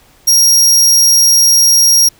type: tone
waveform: sawtooth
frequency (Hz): 5620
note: F8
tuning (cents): +10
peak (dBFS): -3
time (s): 0.27-2.09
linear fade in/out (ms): 10
effects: pink hiss -47 dBFS RMS until 2.19 s